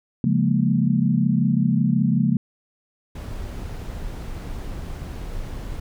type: chord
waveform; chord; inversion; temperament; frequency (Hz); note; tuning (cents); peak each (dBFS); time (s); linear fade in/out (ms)
sine; Bb minor seventh; first; equal; 138.59 / 174.61 / 207.7 / 233.1; Db3 / F3 / Ab3 / Bb3; 0 / 0 / 0 / 0; -22; 0.24-2.37; 2
type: noise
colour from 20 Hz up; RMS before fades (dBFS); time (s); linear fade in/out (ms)
brown; -31; 3.15-5.8; 5
effects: none